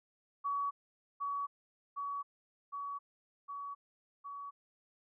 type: tone with echo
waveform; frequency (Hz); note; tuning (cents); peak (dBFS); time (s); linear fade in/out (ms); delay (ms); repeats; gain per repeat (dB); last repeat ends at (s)
sine; 1131; C#6; +34; -32; 0.44-0.71; 20; 760; 5; -2; 4.51
effects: none